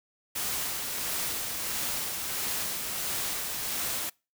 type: noise with tremolo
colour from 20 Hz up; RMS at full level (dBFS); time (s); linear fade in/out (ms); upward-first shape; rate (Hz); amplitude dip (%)
white; -31; 0.35-4.1; 10; sine; 1.5; 30
effects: noise-tail reverb RT60 0.3 s tail -26 dB re dry